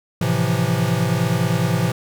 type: chord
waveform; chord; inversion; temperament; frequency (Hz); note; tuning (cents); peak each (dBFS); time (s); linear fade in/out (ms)
square; F major seventh; first; equal; 110 / 130.81 / 164.81 / 174.61; A2 / C3 / E3 / F3; 0 / 0 / 0 / 0; -24 / -23 / -23 / -24; 0.21-1.92; 5
effects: none